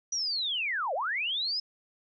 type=linear two-way sweep; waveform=sine; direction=down then up; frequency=5910 to 493.9 to 5200 Hz; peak=-28 dBFS; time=0.12-1.6 s; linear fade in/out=5 ms; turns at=0.94 s; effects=none